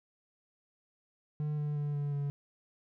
triangle tone with pitch steps, 150 / 148.11 / 146.24 / 144.39 / 142.57 Hz, D3 / D3 / D3 / D3 / C#3, +37 / +15 / -7 / -29 / +49 cents, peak -29 dBFS, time 1.4-2.3 s, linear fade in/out 0 ms, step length 180 ms, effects none

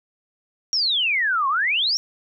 sine exponential two-way sweep, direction down then up, 5700 to 1046.5 to 5700 Hz, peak -18 dBFS, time 0.73-1.97 s, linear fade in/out 0 ms, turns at 1.48 s, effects none

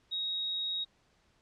sine tone, 3779 Hz, A#7, 23 cents sharp, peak -31 dBFS, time 0.11-0.85 s, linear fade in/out 20 ms, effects pink hiss -69 dBFS RMS until 1.41 s + low-pass 6000 Hz 12 dB/octave

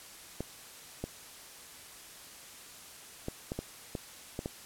clicks, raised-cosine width 2 ms, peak -21 dBFS, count 8, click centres 0.406 / 1.04 / 3.284 / 3.519 / 3.59 / 3.952 / 4.391 / 4.459 s, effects white hiss -50 dBFS RMS until 4.65 s + low-pass 12000 Hz 12 dB/octave

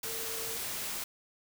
sine tone in noise, 452.1 Hz, A4, 47 cents sharp, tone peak -44 dBFS, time 0.05-0.57 s, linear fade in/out 5 ms, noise white, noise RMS -37 dBFS, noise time 0.03-1.04 s, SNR -10 dB, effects none

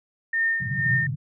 sine tone with tremolo, 1821 Hz, A#6, 41 cents flat, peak -19 dBFS, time 0.33-1.07 s, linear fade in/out 5 ms, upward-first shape sine, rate 2.1 Hz, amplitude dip 70%
white band-pass noise, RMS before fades -28 dBFS, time 0.6-1.16 s, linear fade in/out 20 ms, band 110 to 160 Hz, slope 48 dB/octave
effects none

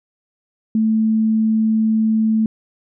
sine tone, 220 Hz, A3, in tune, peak -13 dBFS, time 0.75-2.46 s, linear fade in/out 2 ms, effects none

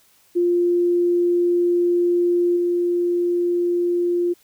sine tone with level steps, 349.8 Hz, F4, 3 cents sharp, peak -15 / -17 dBFS, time 0.35-4.34 s, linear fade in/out 20 ms, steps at 2.56 s, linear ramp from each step 10 ms, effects white hiss -57 dBFS RMS until 4.43 s

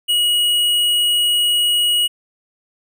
triangle tone with tanh clipping, 2903 Hz, F#7, 34 cents flat, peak -15 dBFS, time 0.08-2.08 s, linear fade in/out 20 ms, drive 16 dB, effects none

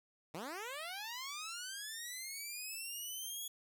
10% pulse linear sweep, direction up, 142.7 to 3379 Hz, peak -34 dBFS, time 0.34-3.48 s, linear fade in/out 5 ms, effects none

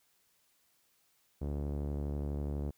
sawtooth tone with low-pass filter, 72.2 Hz, D2, 29 cents flat, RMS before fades -36 dBFS, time 1.41-2.71 s, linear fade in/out 10 ms, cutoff 500 Hz, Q 0.99, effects white hiss -72 dBFS RMS until 2.77 s

